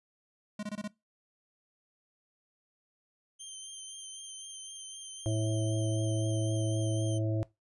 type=tone bursts; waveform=square; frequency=209.3 Hz; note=G#3; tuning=14 cents sharp; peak=-35 dBFS; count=5; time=0.59-0.878 s; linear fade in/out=5 ms; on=40 ms; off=22 ms
type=tone with vibrato; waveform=10% pulse; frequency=3136 Hz; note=G7; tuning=in tune; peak=-34 dBFS; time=3.39-7.19 s; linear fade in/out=20 ms; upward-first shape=triangle; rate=3.9 Hz; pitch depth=31 cents each way
type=harmonic tone; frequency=109.2 Hz; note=A2; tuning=13 cents flat; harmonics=1 / 3 / 5 / 6; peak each=-29 / -35 / -39 / -40 dBFS; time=5.26-7.43 s; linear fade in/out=0 ms
effects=noise-tail reverb RT60 0.2 s tail -20 dB re dry + resampled to 24000 Hz